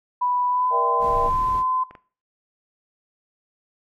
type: tone with pitch glide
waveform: sine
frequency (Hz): 987.8 to 1023.2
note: B5 to C6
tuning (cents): 0 to -39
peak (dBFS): -19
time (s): 0.21-1.84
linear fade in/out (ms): 10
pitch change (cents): +61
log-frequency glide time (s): 0.49-0.85
type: chord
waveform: sine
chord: E half-diminished seventh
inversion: second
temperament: just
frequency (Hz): 474.7 / 593.3 / 659.3 / 791.1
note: Bb4 / D5 / E5 / G5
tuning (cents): +31 / +18 / 0 / +16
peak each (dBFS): -26 / -32 / -27 / -27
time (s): 0.7-1.31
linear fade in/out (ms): 50
type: noise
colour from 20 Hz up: brown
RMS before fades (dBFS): -31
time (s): 0.99-1.64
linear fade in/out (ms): 50
type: clicks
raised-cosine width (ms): 0.5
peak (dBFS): -27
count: 2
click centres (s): 1.91 / 1.952
effects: noise-tail reverb RT60 0.4 s tail -19 dB re dry